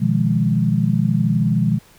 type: chord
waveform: sine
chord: F half-diminished seventh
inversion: second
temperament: equal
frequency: 123.47 / 155.56 / 174.61 / 207.7 Hz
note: Cb3 / Eb3 / F3 / Ab3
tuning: 0 / 0 / 0 / 0 cents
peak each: -20 dBFS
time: 0-1.79 s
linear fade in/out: 20 ms
effects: pink hiss -50 dBFS RMS until 1.98 s